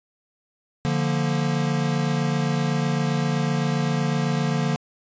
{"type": "chord", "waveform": "square", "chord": "Bb major", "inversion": "first", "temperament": "equal", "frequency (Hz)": [146.83, 174.61, 233.1], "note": ["D3", "F3", "Bb3"], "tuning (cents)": [0, 0, 0], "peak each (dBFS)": [-24, -27, -28], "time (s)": [0.85, 4.76], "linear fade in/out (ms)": 0, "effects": ["resampled to 16000 Hz"]}